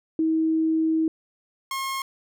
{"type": "tone pair in turn", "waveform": ["sine", "sawtooth"], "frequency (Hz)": [320, 1076.3], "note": ["D#4", "C6"], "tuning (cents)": [49, 49], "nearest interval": "octave + major sixth", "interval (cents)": 2100, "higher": "second", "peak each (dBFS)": [-19, -23], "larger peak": "first", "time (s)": [[0.19, 1.08], [1.71, 2.02]], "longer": "first", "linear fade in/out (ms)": 2, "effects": []}